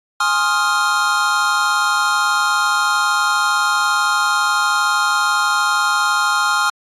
square chord, F minor seventh, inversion first, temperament equal with one note detuned, 830.6 / 1058.1 / 1244.5 / 1396.9 Hz, Ab5 / C6 / Eb6 / F6, 0 / +19 / 0 / 0 cents, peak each -24 / -22 / -21 / -18 dBFS, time 0.2-6.7 s, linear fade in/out 5 ms, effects low-pass 9000 Hz 12 dB/octave + AAC 64 kbps

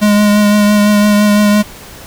square tone with vibrato, 207.7 Hz, G#3, in tune, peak -7 dBFS, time 0.01-1.63 s, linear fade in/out 20 ms, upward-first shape triangle, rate 5.9 Hz, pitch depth 22 cents each way, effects pink hiss -33 dBFS RMS until 2.06 s

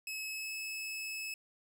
sawtooth tone with pitch glide, 2579 to 2595 Hz, E7 to E7, -39 to -28 cents, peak -35 dBFS, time 0.07-1.34 s, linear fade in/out 2 ms, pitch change +11 cents, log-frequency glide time 0.26-0.53 s, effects none

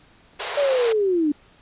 pink high-pass noise, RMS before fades -28 dBFS, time 0.39-0.93 s, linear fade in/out 10 ms, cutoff 390 Hz, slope 96 dB/octave
sine linear sweep, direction down, 586 to 284.6 Hz, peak -17 dBFS, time 0.57-1.32 s, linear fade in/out 5 ms
effects pink hiss -54 dBFS RMS until 1.61 s + resampled to 8000 Hz

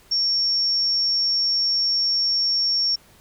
sine tone, 5490 Hz, F8, 31 cents flat, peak -18 dBFS, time 0.11-2.96 s, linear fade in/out 10 ms, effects pink hiss -53 dBFS RMS until 3.2 s

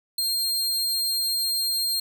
sawtooth tone, 4202 Hz, C8, 7 cents sharp, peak -20 dBFS, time 0.18-2 s, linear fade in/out 5 ms, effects none

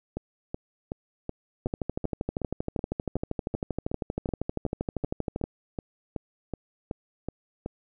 two click trains, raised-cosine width 2 ms, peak -15 / -18 dBFS, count 49 / 21, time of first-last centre 1.66-5.44 / 0.17-7.661 s, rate 12.7 / 2.67 Hz, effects none

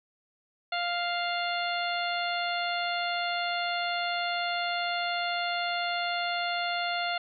harmonic tone with a mistuned harmonic, 698.5 Hz, F5, in tune, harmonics 1 / 2 / 3 / 4 / 5 / 6, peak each -31 / -34 / -36 / -37 / -38 / -39 dBFS, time 0.72-7.18 s, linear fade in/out 5 ms, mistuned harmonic 6, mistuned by +26 cents, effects none

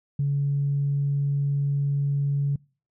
sine tone, 141.4 Hz, C#3, 35 cents sharp, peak -20 dBFS, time 0.19-2.56 s, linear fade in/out 5 ms, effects noise-tail reverb RT60 0.4 s tail -26 dB re dry + tanh soft clip ceiling -16 dBFS

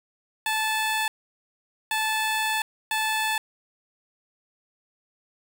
15% pulse tone bursts at uneven times, 873 Hz, A5, 14 cents flat, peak -17 dBFS, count 3, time 0.46-1.08 / 1.91-2.62 / 2.91-3.38 s, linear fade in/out 2 ms, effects 8-bit

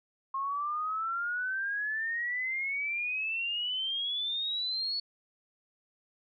sine exponential sweep, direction up, 1071 to 4435 Hz, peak -30 dBFS, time 0.34-5 s, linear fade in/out 5 ms, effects none

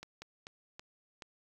slowing click train, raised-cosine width 0.2 ms, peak -28 dBFS, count 5, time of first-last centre 0.03-1.222 s, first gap 190 ms, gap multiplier 1.31, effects 10-bit

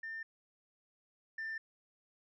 sine tone pair in turn, 1800 / 1786.5 Hz, A6 / A6, +39 / +26 cents, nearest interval unison, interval 13 cents, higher first, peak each -39 / -36 dBFS, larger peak second, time 0.03-0.23 / 1.38-1.58 s, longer neither, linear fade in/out 5 ms, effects tanh soft clip ceiling -36 dBFS

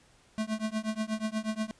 square tone with tremolo, 217.8 Hz, A3, 17 cents flat, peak -27 dBFS, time 0.38-1.71 s, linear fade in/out 0 ms, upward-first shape triangle, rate 8.3 Hz, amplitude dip 100%, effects pink hiss -62 dBFS RMS until 1.79 s + resampled to 22050 Hz

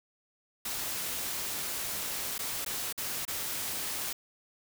white noise with dropouts, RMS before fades -35 dBFS, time 0.65-4.13 s, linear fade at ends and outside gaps 5 ms, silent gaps 2.381-2.39 / 2.648-2.661 / 2.927-2.977 / 3.252-3.278 s, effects none

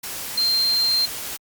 sine tone in noise, 4170 Hz, C8, 7 cents flat, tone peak -17 dBFS, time 0.37-1.06 s, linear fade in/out 10 ms, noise white, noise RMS -31 dBFS, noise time 0.03-1.37 s, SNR +11 dB, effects Opus 48 kbps

